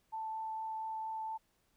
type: tone with vibrato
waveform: sine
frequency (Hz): 882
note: A5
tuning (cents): +4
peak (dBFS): -37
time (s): 0.12-1.38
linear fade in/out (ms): 20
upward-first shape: triangle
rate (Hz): 4.3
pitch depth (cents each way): 8
effects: pink hiss -75 dBFS RMS until 1.76 s